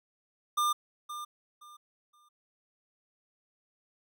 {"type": "tone with echo", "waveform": "square", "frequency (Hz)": 1200, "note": "D6", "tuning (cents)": 37, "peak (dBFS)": -26, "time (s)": [0.57, 0.73], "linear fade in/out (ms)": 10, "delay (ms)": 520, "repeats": 3, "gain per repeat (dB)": -12, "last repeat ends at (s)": 2.29, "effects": []}